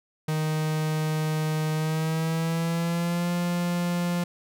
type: tone with pitch glide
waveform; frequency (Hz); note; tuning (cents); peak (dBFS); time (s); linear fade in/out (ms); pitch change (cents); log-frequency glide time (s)
45% pulse; 155.56 to 174.61; D#3 to F3; 0 to 0; -24; 0.28-4.24; 5; +200; 1.74-3.31
effects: none